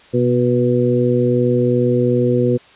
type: harmonic tone with a mistuned harmonic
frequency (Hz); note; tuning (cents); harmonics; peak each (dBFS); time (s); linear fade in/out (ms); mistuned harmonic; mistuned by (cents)
122.5; B2; -14; 1 / 2 / 3 / 4; -18 / -18 / -18 / -18; 0.13-2.58; 20; 1; +43
effects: white hiss -46 dBFS RMS until 2.75 s + resampled to 8000 Hz